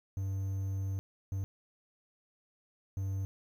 triangle tone bursts at uneven times, 96.7 Hz, G2, 23 cents flat, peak -30 dBFS, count 3, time 0.17-0.99 / 1.32-1.44 / 2.97-3.25 s, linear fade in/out 0 ms, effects 10-bit

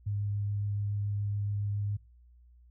sine tone with vibrato, 102.3 Hz, G#2, 26 cents flat, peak -29 dBFS, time 0.06-1.97 s, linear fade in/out 10 ms, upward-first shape triangle, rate 7.1 Hz, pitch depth 10 cents each way, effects noise-tail reverb RT60 0.3 s tail -26 dB re dry + added 60 Hz sine -55 dBFS peak until 2.7 s

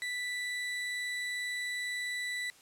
35% pulse tone, 1975.5 Hz, B6, in tune, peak -32 dBFS, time 0.02-2.5 s, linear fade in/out 0 ms, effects white hiss -59 dBFS RMS until 2.61 s + low-pass 10000 Hz 12 dB/octave

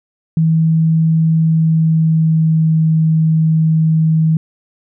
sine tone with pitch glide, 161.3 to 159.45 Hz, E3 to D#3, -37 to +43 cents, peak -9 dBFS, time 0.37-4.37 s, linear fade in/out 2 ms, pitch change -20 cents, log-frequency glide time 1.35-2.78 s, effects none

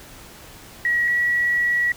sine tone pair in turn, 1913 / 1929.6 Hz, A#6 / B6, +44 / -41 cents, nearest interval unison, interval 15 cents, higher second, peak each -17 dBFS, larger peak neither, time 0.85-1.08 / 1.08-1.92 s, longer second, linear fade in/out 2 ms, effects pink hiss -43 dBFS RMS until 1.96 s

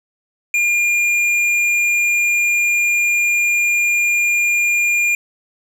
sine tone with hard clipping, 2410 Hz, D7, 44 cents sharp, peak -15 dBFS, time 0.54-5.15 s, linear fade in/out 2 ms, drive 8 dB, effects none

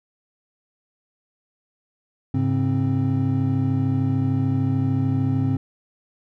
triangle tone cluster, 104.6 / 138 / 264.1 Hz, G#2 / C#3 / C4, +13 / -7 / +16 cents, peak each -21 dBFS, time 2.34-5.57 s, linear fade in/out 5 ms, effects none

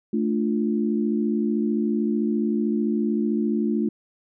sine chord, D minor, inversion second, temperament equal, 220 / 293.7 / 349.2 Hz, A3 / D4 / F4, 0 / 0 / 0 cents, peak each -22 / -27 / -27 dBFS, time 0.13-3.89 s, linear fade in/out 5 ms, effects none

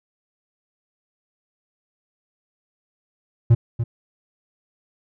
triangle tone with echo, 116.54 Hz, A#2, in tune, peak -7 dBFS, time 3.5-3.55 s, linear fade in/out 10 ms, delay 290 ms, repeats 1, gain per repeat -10 dB, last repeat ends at 3.84 s, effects none

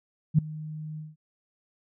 sine tone with ADSR envelope, 154.5 Hz, D#3, 12 cents flat, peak -13 dBFS, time 0.34-1.16 s, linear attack 44 ms, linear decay 6 ms, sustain -21 dB, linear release 180 ms, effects none

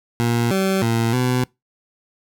20% pulse tone with pitch steps, 118.1 / 191.9 / 115.2 / 125.7 Hz, A#2 / G3 / A#2 / B2, +23 / -37 / -20 / +31 cents, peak -12 dBFS, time 0.2-1.44 s, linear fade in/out 0 ms, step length 310 ms, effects noise-tail reverb RT60 0.2 s tail -24 dB re dry

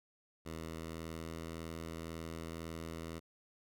10% pulse tone with pitch glide, 80.9 to 81.93 Hz, E2 to E2, -32 to -10 cents, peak -34 dBFS, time 0.45-3.2 s, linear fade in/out 20 ms, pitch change +22 cents, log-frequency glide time 0.57-1.48 s, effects none

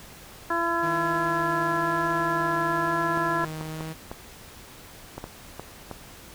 harmonic tone, 337.8 Hz, E4, 42 cents sharp, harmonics 1 / 2 / 3 / 4 / 5, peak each -30 / -31 / -27 / -30 / -30 dBFS, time 0.5-3.45 s, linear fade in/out 5 ms
sawtooth tone with vibrato, 158.4 Hz, D#3, 31 cents sharp, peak -29 dBFS, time 0.82-3.94 s, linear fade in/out 20 ms, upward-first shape sine, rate 1 Hz, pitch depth 18 cents each way
clicks, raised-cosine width 1 ms, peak -20 dBFS, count 9, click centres 3.174 / 3.438 / 3.611 / 3.808 / 4.115 / 5.18 / 5.241 / 5.596 / 5.913 s
effects pink hiss -46 dBFS RMS until 6.34 s

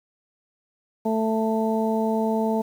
harmonic tone, 221.2 Hz, A3, 9 cents sharp, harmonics 1 / 2 / 3 / 4, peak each -23 / -26 / -28 / -29 dBFS, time 1.05-2.62 s, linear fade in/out 10 ms, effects 8-bit

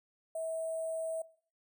sine tone with sample-and-hold, 649 Hz, E5, 27 cents flat, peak -34 dBFS, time 0.35-1.22 s, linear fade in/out 5 ms, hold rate 8820 Hz, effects noise-tail reverb RT60 0.5 s tail -20 dB re dry

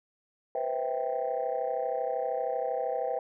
sine chord, C major seventh, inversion third, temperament just, 490.5 / 523.3 / 654.1 / 784.9 Hz, B4 / C5 / E5 / G5, -12 / 0 / -14 / +2 cents, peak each -33 dBFS, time 0.55-3.19 s, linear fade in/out 2 ms, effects tanh soft clip ceiling -20 dBFS

